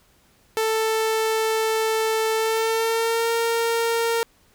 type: tone with pitch glide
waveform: sawtooth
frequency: 442 to 461.3 Hz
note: A4 to A#4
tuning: +8 to -18 cents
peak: -16 dBFS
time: 0.57-4.23 s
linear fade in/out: 0 ms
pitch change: +74 cents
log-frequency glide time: 2.34-3.32 s
effects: pink hiss -59 dBFS RMS until 4.54 s